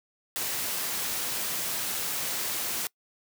white noise, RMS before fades -31 dBFS, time 0.36-2.87 s, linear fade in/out 0 ms, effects noise-tail reverb RT60 0.1 s tail -25 dB re dry + high-pass 100 Hz 12 dB/octave

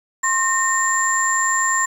sine tone cluster, 1058 / 1831 / 7300 Hz, C6 / A#6 / A#8, +19 / -32 / -37 cents, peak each -20 dBFS, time 0.23-1.86 s, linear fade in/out 10 ms, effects tanh soft clip ceiling -6 dBFS + 7-bit

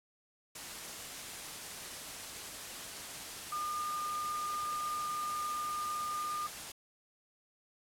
sine tone in noise, 1211 Hz, D#6, 47 cents flat, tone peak -34 dBFS, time 3.52-6.47 s, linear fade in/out 5 ms, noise white, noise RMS -44 dBFS, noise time 0.55-6.72 s, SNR +7 dB, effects low-pass 11000 Hz 12 dB/octave + AAC 64 kbps

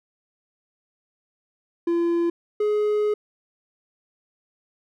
triangle tone pair in turn, 340.7 / 420.3 Hz, F4 / G#4, -43 / +21 cents, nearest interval major third, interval 364 cents, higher second, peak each -17 dBFS, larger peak neither, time 1.87-2.3 / 2.6-3.14 s, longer second, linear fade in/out 5 ms, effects none

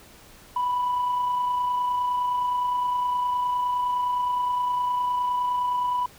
sine tone with amplitude modulation, 987.8 Hz, B5, in tune, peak -19 dBFS, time 0.56-6.06 s, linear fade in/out 5 ms, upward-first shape sine, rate 29.7 Hz, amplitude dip 35%, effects tanh soft clip ceiling -19 dBFS + pink hiss -50 dBFS RMS until 6.18 s

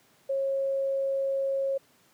sine tone, 544 Hz, C#5, 33 cents flat, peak -25 dBFS, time 0.29-1.78 s, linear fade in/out 10 ms, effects pink hiss -62 dBFS RMS until 2.13 s + high-pass 150 Hz 12 dB/octave

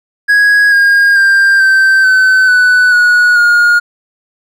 triangle tone with pitch steps, 1659 / 1623.9 / 1589.6 / 1556 / 1523.1 / 1490.9 / 1459.3 / 1428.5 Hz, G#6 / G#6 / G6 / G6 / F#6 / F#6 / F#6 / F6, -2 / -39 / +24 / -13 / +50 / +13 / -24 / +39 cents, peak -3 dBFS, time 0.28-3.8 s, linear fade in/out 20 ms, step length 440 ms, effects none

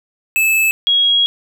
square / sine tone pair in turn, 2613 / 3301 Hz, E7 / G#7, -16 / -11 cents, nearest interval major third, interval 405 cents, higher second, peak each -12 / -10 dBFS, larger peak second, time 0.36-0.71 / 0.87-1.26 s, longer second, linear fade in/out 0 ms, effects none

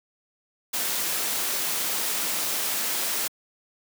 white noise, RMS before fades -27 dBFS, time 0.73-3.28 s, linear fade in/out 10 ms, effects high-pass 200 Hz 12 dB/octave

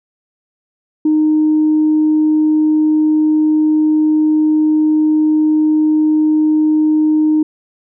sine tone, 308.3 Hz, D#4, 16 cents flat, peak -8 dBFS, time 1.05-7.43 s, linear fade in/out 5 ms, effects tanh soft clip ceiling -5 dBFS

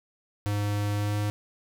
square tone with pitch glide, 103 to 104.02 Hz, G#2 to G#2, -14 to +3 cents, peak -26 dBFS, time 0.46-1.3 s, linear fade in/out 0 ms, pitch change +17 cents, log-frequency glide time 0.95-1.18 s, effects none

